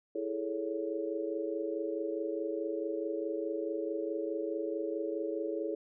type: chord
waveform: sine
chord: A major seventh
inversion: second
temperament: equal with one note detuned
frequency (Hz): 329.6 / 415.3 / 440 / 557.9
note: E4 / G#4 / A4 / C#5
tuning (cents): 0 / 0 / 0 / +11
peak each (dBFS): -37 / -38 / -38 / -39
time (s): 0.15-5.75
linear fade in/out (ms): 5
effects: none